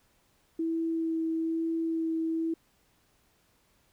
sine tone with vibrato, 326.2 Hz, E4, 18 cents flat, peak -27 dBFS, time 0.59-2.54 s, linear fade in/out 5 ms, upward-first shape sine, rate 1.1 Hz, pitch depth 11 cents each way, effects pink hiss -68 dBFS RMS until 3.92 s

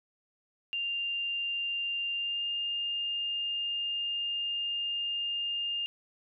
sine tone with pitch glide, 2793 to 2814 Hz, F7 to F7, -1 to +12 cents, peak -30 dBFS, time 0.73-5.86 s, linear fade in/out 0 ms, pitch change +13 cents, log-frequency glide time 2.15-2.46 s, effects none

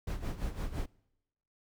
brown noise with tremolo, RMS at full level -33 dBFS, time 0.07-0.86 s, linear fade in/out 5 ms, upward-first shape sine, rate 5.9 Hz, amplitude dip 75%, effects noise-tail reverb RT60 0.9 s tail -25 dB re dry

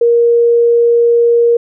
sine tone, 470.6 Hz, A#4, 16 cents sharp, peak -6 dBFS, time 0.01-1.57 s, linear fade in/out 5 ms, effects none

